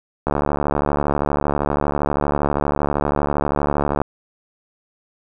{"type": "click train", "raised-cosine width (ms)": 1, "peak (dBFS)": -5, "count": 273, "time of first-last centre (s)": [0.27, 4.017], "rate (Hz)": 72.6, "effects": []}